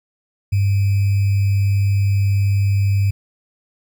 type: tone with sample-and-hold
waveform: sine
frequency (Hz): 99.3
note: G2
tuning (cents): +23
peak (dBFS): -13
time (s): 0.52-3.11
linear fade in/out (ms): 10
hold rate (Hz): 2450
effects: none